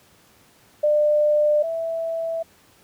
sine tone pair in turn, 598 / 658.4 Hz, D5 / E5, +31 / -2 cents, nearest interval major second, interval 167 cents, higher second, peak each -15 / -23 dBFS, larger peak first, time 0.83-1.63 / 1.63-2.43 s, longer neither, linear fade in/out 10 ms, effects pink hiss -55 dBFS RMS until 2.83 s + high-pass 80 Hz 12 dB/octave

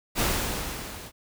pink noise with level ramp, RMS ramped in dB -23 to -42 dBFS, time 0.15-1.12 s, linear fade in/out 50 ms, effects none

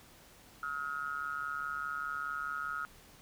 triangle ring-modulated tone, 72.4 Hz, D2, 24 cents flat, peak -30 dBFS, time 0.63-2.85 s, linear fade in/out 0 ms, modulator 1350 Hz, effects pink hiss -58 dBFS RMS until 3.21 s

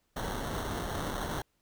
pink noise with sample-and-hold, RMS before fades -35 dBFS, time 0.16-1.42 s, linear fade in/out 5 ms, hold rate 2450 Hz, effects pink hiss -75 dBFS RMS until 1.61 s

